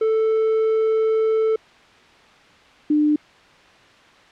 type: tone pair in turn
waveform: triangle / sine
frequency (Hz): 441 / 299.9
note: A4 / D4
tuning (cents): +4 / +36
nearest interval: perfect fifth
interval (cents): 668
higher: first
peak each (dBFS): -14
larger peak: neither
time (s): 0.01-1.56 / 2.9-3.16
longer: first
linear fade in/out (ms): 5
effects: white hiss -49 dBFS RMS until 4.31 s + low-pass 3000 Hz 12 dB/octave